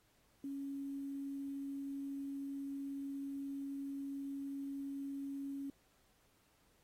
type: tone with quantisation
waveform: sine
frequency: 277.2 Hz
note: C#4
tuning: in tune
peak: -40 dBFS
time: 0.44-5.7 s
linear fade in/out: 2 ms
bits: 11
effects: pink hiss -73 dBFS RMS until 6.83 s + AAC 48 kbps